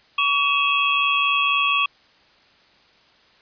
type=tone cluster; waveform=sine; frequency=1132 / 2551 / 2695 / 3297 Hz; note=C#6 / D#7 / E7 / G#7; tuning=+36 / +43 / +38 / -13 cents; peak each=-21 / -22 / -24 / -24 dBFS; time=0.18-1.86 s; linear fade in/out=5 ms; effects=white hiss -55 dBFS RMS until 3.41 s + resampled to 11025 Hz